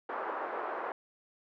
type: band-pass noise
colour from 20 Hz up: white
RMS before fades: -37 dBFS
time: 0.09-0.92 s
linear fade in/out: 2 ms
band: 370 to 1300 Hz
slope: 24 dB/octave
effects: none